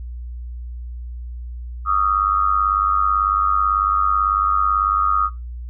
sine tone with amplitude modulation, 1244.5 Hz, D#6, in tune, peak -11 dBFS, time 1.85-5.3 s, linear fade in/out 50 ms, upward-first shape sine, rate 98.1 Hz, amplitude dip 95%, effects noise-tail reverb RT60 0.2 s tail -19 dB re dry + added 60 Hz sine -28 dBFS peak until 5.69 s

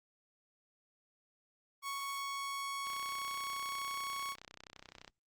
sawtooth tone, 1108.7 Hz, C#6, in tune, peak -34 dBFS, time 1.82-4.36 s, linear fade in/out 50 ms
click train, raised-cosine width 0.2 ms, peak -32 dBFS, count 71, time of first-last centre 2.87-5.078 s, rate 31.7 Hz
effects Opus 32 kbps

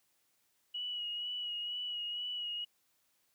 sine tone with vibrato, 2916 Hz, F#7, 26 cents flat, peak -36 dBFS, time 0.74-2.65 s, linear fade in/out 10 ms, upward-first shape sine, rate 2.1 Hz, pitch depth 27 cents each way, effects white hiss -75 dBFS RMS until 3.34 s + high-pass 80 Hz 12 dB/octave

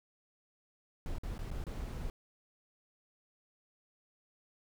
brown noise with dropouts, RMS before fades -39 dBFS, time 1.06-2.1 s, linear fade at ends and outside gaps 1 ms, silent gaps 1.184-1.234 / 1.381-1.39 / 1.505-1.513 / 1.64-1.667 s, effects none

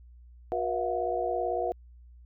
sine tone cluster, 363.4 / 479.4 / 665 / 723 Hz, F#4 / A#4 / E5 / F#5, -31 / +48 / +15 / -40 cents, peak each -34 / -32 / -32 / -32 dBFS, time 0.52-1.72 s, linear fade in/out 0 ms, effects added 60 Hz sine -49 dBFS peak until 2.25 s

